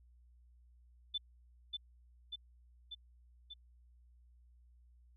sine tone with echo, 3520 Hz, A7, in tune, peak -34 dBFS, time 1.14-1.18 s, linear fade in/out 10 ms, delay 590 ms, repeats 4, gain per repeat -3 dB, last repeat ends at 3.54 s, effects added 60 Hz sine -61 dBFS peak until 5.16 s

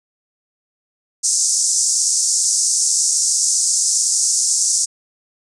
pink band-pass noise, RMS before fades -17 dBFS, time 1.23-4.86 s, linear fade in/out 20 ms, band 5500 to 9000 Hz, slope 48 dB/octave, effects resampled to 24000 Hz

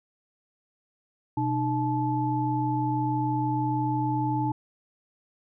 sine tone cluster, 125.9 / 304.4 / 867 Hz, B2 / D#4 / A5, +34 / -38 / -26 cents, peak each -28 dBFS, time 1.37-4.52 s, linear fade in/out 5 ms, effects none

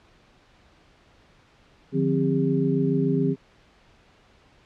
sine tone cluster, 149.9 / 176.9 / 261.9 / 402.6 Hz, D3 / F3 / C4 / G4, +36 / +23 / +2 / +46 cents, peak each -25 / -26 / -24 / -26 dBFS, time 1.92-3.36 s, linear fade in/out 50 ms, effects pink hiss -57 dBFS RMS until 4.65 s + low-pass 4000 Hz 12 dB/octave

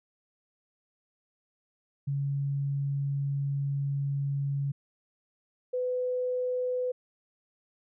sine tone pair in turn, 140 / 501.4 Hz, C#3 / B4, +18 / +26 cents, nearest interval octave + minor seventh, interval 2208 cents, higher second, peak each -27 dBFS, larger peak neither, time 2.07-4.72 / 5.73-6.92 s, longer first, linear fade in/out 10 ms, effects none

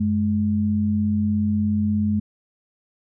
sine tone pair together, 94 / 210.8 Hz, F#2 / G#3, +28 / +26 cents, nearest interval octave + major second, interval 1398 cents, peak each -24 / -19 dBFS, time 0-2.2 s, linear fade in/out 10 ms, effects none

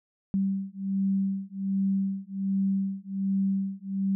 sine beating tone pair, 193.8 / 195.1 Hz, G3 / G3, -20 / -8 cents, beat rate 1.3 Hz, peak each -28 dBFS, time 0.34-4.15 s, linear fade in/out 0 ms, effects none

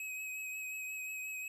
square tone with vibrato, 2543 Hz, D#7, 37 cents sharp, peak -40 dBFS, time 0-1.48 s, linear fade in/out 2 ms, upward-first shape triangle, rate 5.6 Hz, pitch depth 24 cents each way, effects none

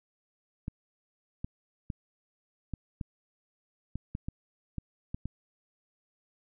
clicks, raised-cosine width 5 ms, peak -22 dBFS, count 11, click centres 0.681 / 1.445 / 1.902 / 2.737 / 3.012 / 3.956 / 4.151 / 4.285 / 4.783 / 5.145 / 5.256 s, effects none

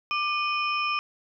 sine tone cluster, 1187 / 2474 / 3043 / 5290 Hz, D6 / D#7 / F#7 / E8, +18 / -10 / +48 / +5 cents, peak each -27 / -28 / -36 / -36 dBFS, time 0.11-0.99 s, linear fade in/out 0 ms, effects none

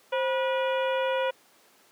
harmonic tone with a mistuned harmonic, 485.2 Hz, B4, 31 cents flat, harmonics 1 / 2 / 3 / 4 / 5 / 6 / 7, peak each -25 / -31 / -35 / -41 / -38 / -40 / -44 dBFS, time 0.12-1.31 s, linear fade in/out 10 ms, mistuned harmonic 1, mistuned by +140 cents, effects pink hiss -59 dBFS RMS until 1.91 s + high-pass 300 Hz 12 dB/octave

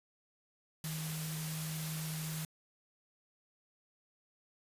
sine tone in noise, 157.7 Hz, D#3, 24 cents sharp, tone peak -38 dBFS, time 0.84-2.45 s, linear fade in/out 2 ms, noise white, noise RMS -43 dBFS, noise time 0.84-2.45 s, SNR +2 dB, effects resampled to 32000 Hz

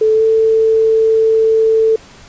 sine tone with pitch glide, 436.5 to 443.9 Hz, A4 to A4, -14 to +15 cents, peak -8 dBFS, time 0.01-1.96 s, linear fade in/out 5 ms, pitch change +29 cents, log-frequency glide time 0.14-0.23 s, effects pink hiss -40 dBFS RMS until 2.28 s + resampled to 16000 Hz

